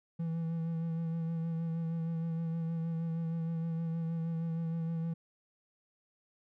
triangle tone with vibrato, 164.81 Hz, E3, in tune, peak -30 dBFS, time 0.19-5.14 s, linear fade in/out 10 ms, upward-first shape sine, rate 6.4 Hz, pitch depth 24 cents each way, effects none

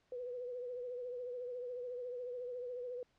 sine tone with vibrato, 493.9 Hz, B4, in tune, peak -40 dBFS, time 0.12-3.03 s, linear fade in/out 2 ms, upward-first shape triangle, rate 14 Hz, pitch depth 57 cents each way, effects pink hiss -75 dBFS RMS until 3.18 s + low-pass 5000 Hz 12 dB/octave

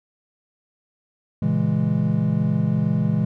triangle chord, A# half-diminished seventh, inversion none, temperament equal, 116.54 / 138.59 / 164.81 / 207.7 Hz, A#2 / C#3 / E3 / G#3, 0 / 0 / 0 / 0 cents, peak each -23 / -23 / -20 / -21 dBFS, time 1.42-3.25 s, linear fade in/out 5 ms, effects none

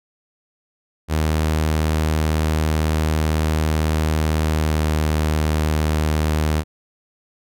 sawtooth tone with pitch glide, 78 to 77.19 Hz, D#2 to D#2, +5 to -13 cents, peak -13 dBFS, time 1.08-6.64 s, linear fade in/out 50 ms, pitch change -18 cents, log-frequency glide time 4.47-4.88 s, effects none

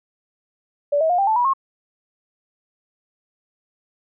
sine tone with pitch steps, 578 / 641.3 / 711.6 / 789.6 / 876.1 / 972.1 / 1078.6 Hz, D5 / E5 / F5 / G5 / A5 / B5 / C#6, -28 / -48 / +32 / +12 / -8 / -28 / -48 cents, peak -15 dBFS, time 0.92-1.536 s, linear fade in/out 10 ms, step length 88 ms, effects none

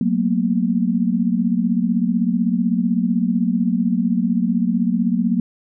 sine tone cluster, 184.9 / 225.2 / 241 Hz, F#3 / A3 / B3, -1 / +40 / -42 cents, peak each -20 dBFS, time 0.01-5.4 s, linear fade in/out 2 ms, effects none

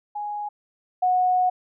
sine tone pair in turn, 830.6 / 732.4 Hz, G#5 / F#5, 0 / -18 cents, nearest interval major second, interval 218 cents, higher first, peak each -27 / -17 dBFS, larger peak second, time 0.15-0.49 / 1.02-1.5 s, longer second, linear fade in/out 10 ms, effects none

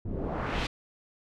pink noise with low-pass filter sweep, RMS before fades -32 dBFS, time 0.05-0.67 s, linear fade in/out 5 ms, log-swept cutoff 230 to 4200 Hz, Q 1.2, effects none

